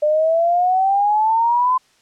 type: exponential sweep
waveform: sine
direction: up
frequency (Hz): 595 to 1030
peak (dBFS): -13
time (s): 0.02-1.78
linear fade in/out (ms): 10
effects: white hiss -57 dBFS RMS until 2.01 s + low-pass 7000 Hz 12 dB/octave